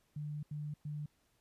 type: tone bursts at uneven times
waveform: sine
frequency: 148.9 Hz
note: D3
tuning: 24 cents sharp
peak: -38 dBFS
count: 3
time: 0.16-0.43 / 0.51-0.74 / 0.85-1.06 s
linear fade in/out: 5 ms
effects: pink hiss -75 dBFS RMS until 1.4 s + resampled to 32000 Hz